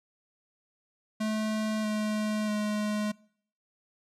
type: tone with pitch steps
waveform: square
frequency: 216.3 / 213.4 / 210.6 Hz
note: A3 / G#3 / G#3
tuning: -29 / +47 / +24 cents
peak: -28 dBFS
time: 1.2-3.12 s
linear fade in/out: 10 ms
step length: 640 ms
effects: noise-tail reverb RT60 0.6 s tail -24 dB re dry + low-pass 10000 Hz 12 dB/octave